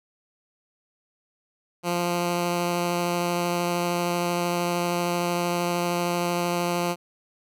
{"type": "tone with vibrato", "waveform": "10% pulse", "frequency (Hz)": 174.4, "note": "F3", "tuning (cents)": -2, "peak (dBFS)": -15, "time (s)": [1.83, 6.96], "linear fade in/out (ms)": 50, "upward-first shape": "sine", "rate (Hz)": 13, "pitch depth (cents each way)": 8, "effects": []}